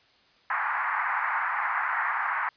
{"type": "band-pass noise", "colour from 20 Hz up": "pink", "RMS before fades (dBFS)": -28, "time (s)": [0.5, 2.49], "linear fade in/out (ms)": 2, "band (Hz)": [850, 2000], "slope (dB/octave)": 48, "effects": ["white hiss -61 dBFS RMS until 2.56 s", "resampled to 11025 Hz"]}